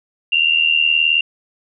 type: tone pair together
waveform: sine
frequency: 2738 / 2817 Hz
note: F7 / F7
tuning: -35 / +14 cents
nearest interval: unison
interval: 49 cents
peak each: -15 dBFS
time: 0.32-1.21 s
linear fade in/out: 5 ms
effects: none